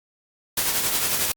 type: noise with tremolo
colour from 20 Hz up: white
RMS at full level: -21 dBFS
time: 0.57-1.32 s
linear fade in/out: 5 ms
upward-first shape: triangle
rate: 11 Hz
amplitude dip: 50%
effects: Opus 48 kbps